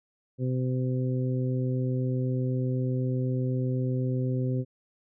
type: harmonic tone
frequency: 128 Hz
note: C3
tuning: 38 cents flat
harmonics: 1 / 2 / 3 / 4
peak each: -26 / -32 / -36 / -38 dBFS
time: 0.38-4.65 s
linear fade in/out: 50 ms
effects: none